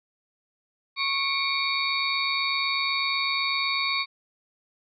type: tone cluster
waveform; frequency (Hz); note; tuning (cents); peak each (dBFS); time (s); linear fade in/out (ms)
sine; 1101 / 2216 / 2364 / 3772 / 4459; C#6 / C#7 / D7 / A#7 / C#8; -12 / -1 / +11 / +20 / +9; -30; 0.96-4.06; 50
effects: none